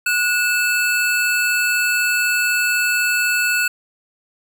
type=tone pair together; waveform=square; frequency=1460 / 2632 Hz; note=F#6 / E7; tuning=-24 / -3 cents; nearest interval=minor seventh; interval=1021 cents; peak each=-19 / -20 dBFS; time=0.06-3.68 s; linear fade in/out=5 ms; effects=none